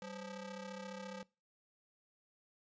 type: ring-modulated tone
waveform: sawtooth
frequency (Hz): 354.5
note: F4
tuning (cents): +26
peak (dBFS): -38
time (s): 0.02-1.23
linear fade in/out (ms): 2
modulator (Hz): 160
effects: noise-tail reverb RT60 0.3 s tail -23 dB re dry + resampled to 16000 Hz